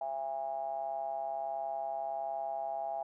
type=ring-modulated tone; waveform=triangle; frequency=70.7 Hz; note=C#2; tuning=35 cents sharp; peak=-29 dBFS; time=0.01-3.03 s; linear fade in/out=5 ms; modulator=743 Hz; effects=none